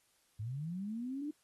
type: linear sweep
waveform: sine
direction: up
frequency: 100 to 304.8 Hz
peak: -37 dBFS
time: 0.39-1.31 s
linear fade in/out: 10 ms
effects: white hiss -73 dBFS RMS until 1.43 s + AAC 32 kbps